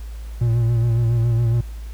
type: tone with vibrato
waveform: triangle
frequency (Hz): 116.54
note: A#2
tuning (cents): 0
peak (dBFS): -13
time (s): 0.41-1.61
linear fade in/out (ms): 5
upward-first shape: sine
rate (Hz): 7.2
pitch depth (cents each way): 44
effects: added 55 Hz sine -29 dBFS peak until 1.93 s + pink hiss -49 dBFS RMS until 1.93 s